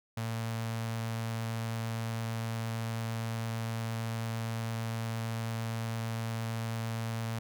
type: tone with notch filter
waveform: sawtooth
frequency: 113.6 Hz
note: A#2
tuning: 44 cents flat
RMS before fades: -35 dBFS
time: 0.17-7.39 s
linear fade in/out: 5 ms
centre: 360 Hz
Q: 1.6
effects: none